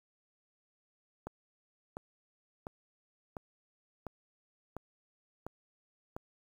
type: click train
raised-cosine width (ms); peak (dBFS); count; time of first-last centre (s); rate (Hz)
1; -26; 8; 1.27-6.165; 1.43
effects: 9-bit